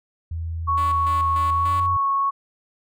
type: tone with pitch glide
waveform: sine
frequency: 82.41 to 90.39 Hz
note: E2 to F#2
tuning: 0 to -40 cents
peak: -25 dBFS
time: 0.31-1.97 s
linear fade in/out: 5 ms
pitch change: +160 cents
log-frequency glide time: 1.52-1.77 s
type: tone with vibrato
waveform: sine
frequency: 1108.7 Hz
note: C#6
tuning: in tune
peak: -18 dBFS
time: 0.67-2.31 s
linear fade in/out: 20 ms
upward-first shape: triangle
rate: 1.2 Hz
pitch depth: 12 cents each way
type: tone with tremolo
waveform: 5% pulse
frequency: 289.2 Hz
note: D4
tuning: 27 cents flat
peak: -25 dBFS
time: 0.77-1.87 s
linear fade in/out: 10 ms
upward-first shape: square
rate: 3.4 Hz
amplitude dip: 70%
effects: none